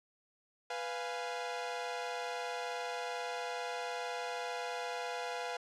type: chord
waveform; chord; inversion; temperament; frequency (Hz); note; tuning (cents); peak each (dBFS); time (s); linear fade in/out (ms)
sawtooth; F diminished; second; equal with one note detuned; 493.9 / 696 / 830.6; Cb5 / F5 / Ab5; 0 / -6 / 0; -37 / -37 / -39; 0.7-5.57; 5
effects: low-pass 6000 Hz 12 dB/octave